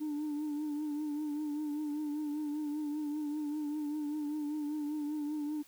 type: tone with vibrato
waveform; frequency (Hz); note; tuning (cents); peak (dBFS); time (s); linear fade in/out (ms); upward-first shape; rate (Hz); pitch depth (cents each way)
sine; 298.6; D4; +29; -31; 0-5.63; 20; triangle; 5.1; 56
effects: tanh soft clip ceiling -32 dBFS + white hiss -61 dBFS RMS until 5.67 s